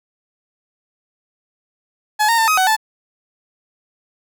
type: tone with pitch steps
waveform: 30% pulse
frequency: 850 / 922 / 896 / 1262 / 750 / 876 Hz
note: G#5 / A#5 / A5 / D#6 / F#5 / A5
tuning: +40 / -19 / +31 / +24 / +23 / -8 cents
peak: -10 dBFS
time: 2.19-2.766 s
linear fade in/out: 20 ms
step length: 96 ms
effects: none